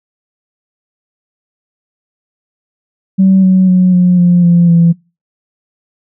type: tone with pitch steps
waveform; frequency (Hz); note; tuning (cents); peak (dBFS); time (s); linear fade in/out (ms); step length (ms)
sine; 190.7 / 186.88 / 183.14 / 179.48 / 175.89 / 172.37 / 168.92; G3 / F#3 / F#3 / F3 / F3 / F3 / E3; -47 / +18 / -17 / +48 / +13 / -22 / +43; -3; 3.18-4.93; 20; 250
effects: noise-tail reverb RT60 0.3 s tail -25 dB re dry + tanh soft clip ceiling 0 dBFS